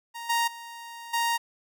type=tone with level steps; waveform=sawtooth; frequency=933 Hz; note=A#5; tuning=1 cent sharp; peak=-32 / -19 / -36 / -20 dBFS; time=0.14-1.38 s; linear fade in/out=20 ms; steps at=0.29 / 0.47 / 1.13 s; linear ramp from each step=10 ms; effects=none